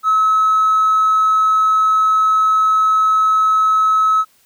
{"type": "tone with hard clipping", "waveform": "sine", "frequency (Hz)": 1290, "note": "E6", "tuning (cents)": -38, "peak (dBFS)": -11, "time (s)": [0.03, 4.25], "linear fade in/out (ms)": 50, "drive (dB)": 1, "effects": ["white hiss -55 dBFS RMS until 4.45 s"]}